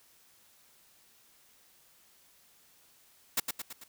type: noise with echo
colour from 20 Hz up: white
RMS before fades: -28 dBFS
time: 3.37-3.4 s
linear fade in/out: 5 ms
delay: 110 ms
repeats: 4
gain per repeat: -5 dB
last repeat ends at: 3.84 s
effects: white hiss -63 dBFS RMS until 3.88 s